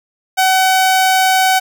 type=tone; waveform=sawtooth; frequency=755 Hz; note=F#5; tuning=35 cents sharp; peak=-6 dBFS; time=0.37-1.6 s; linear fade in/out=20 ms; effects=none